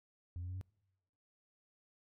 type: tone with pitch steps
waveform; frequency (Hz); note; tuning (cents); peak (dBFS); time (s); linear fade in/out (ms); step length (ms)
sine; 87.31 / 89.45 / 91.65 / 93.9; F2 / F2 / F#2 / F#2; 0 / +42 / -16 / +26; -38; 0.36-0.612; 0; 63
effects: noise-tail reverb RT60 1.0 s tail -26 dB re dry + tanh soft clip ceiling -38 dBFS